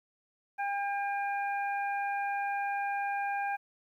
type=harmonic tone; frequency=803 Hz; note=G5; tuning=41 cents sharp; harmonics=1 / 2 / 3; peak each=-31 / -37 / -41 dBFS; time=0.58-3.57 s; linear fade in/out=20 ms; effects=11-bit